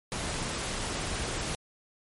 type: noise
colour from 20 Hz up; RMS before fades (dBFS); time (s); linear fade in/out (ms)
pink; -33; 0.12-1.55; 0
effects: MP3 48 kbps